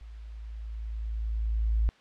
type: tone with level ramp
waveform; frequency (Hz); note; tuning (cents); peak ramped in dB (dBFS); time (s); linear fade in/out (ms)
sine; 55; A1; 0; -42 to -21; 0.01-1.89; 0
effects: white hiss -58 dBFS RMS until 2 s + low-pass 3000 Hz 12 dB/octave